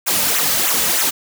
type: noise with flanger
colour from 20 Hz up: white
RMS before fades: -17 dBFS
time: 0.06-1.11 s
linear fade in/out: 20 ms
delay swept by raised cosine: 0.2 to 2.9 ms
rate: 3.2 Hz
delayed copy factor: -0.9
effects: none